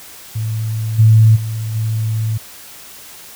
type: tone with level steps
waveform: sine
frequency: 110.4 Hz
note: A2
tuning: 6 cents sharp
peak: -17 / -5 / -19 / -15 dBFS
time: 0.35-2.38 s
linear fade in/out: 10 ms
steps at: 0.98 / 1.35 / 1.74 s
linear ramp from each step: 20 ms
effects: white hiss -37 dBFS RMS until 3.35 s